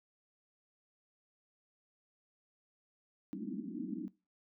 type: band-pass noise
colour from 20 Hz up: white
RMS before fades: -41 dBFS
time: 3.33-4.08 s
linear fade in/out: 0 ms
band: 180 to 330 Hz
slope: 96 dB/octave
effects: noise-tail reverb RT60 0.3 s tail -21 dB re dry